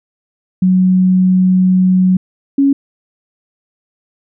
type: tone pair in turn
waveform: sine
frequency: 185 / 277.2 Hz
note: F#3 / C#4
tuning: 0 / 0 cents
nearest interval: perfect fifth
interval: 700 cents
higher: second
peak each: -7 dBFS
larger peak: neither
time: 0.62-2.17 / 2.58-2.73 s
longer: first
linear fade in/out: 5 ms
effects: none